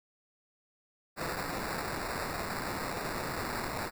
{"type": "noise with sample-and-hold", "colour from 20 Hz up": "violet", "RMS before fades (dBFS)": -36, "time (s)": [1.16, 3.91], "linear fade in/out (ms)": 50, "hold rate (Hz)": 3150, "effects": []}